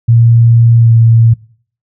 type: tone with pitch glide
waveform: sine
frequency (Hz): 116.54 to 114.67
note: A#2 to A#2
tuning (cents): 0 to -28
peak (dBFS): -3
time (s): 0.08-1.34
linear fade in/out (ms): 10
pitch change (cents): -28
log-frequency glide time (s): 0.77-0.92
effects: noise-tail reverb RT60 0.5 s tail -22 dB re dry